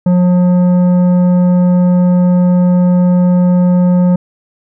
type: tone with tanh clipping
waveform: sine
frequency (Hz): 179.2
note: F3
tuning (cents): +45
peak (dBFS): -8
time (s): 0.06-4.16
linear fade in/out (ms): 5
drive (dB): 10
effects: none